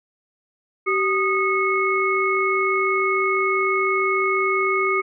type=tone cluster; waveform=sine; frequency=384.1 / 1235 / 2189 Hz; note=G4 / D#6 / C#7; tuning=-35 / -13 / -22 cents; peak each=-22 dBFS; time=0.86-5.02 s; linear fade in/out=20 ms; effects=none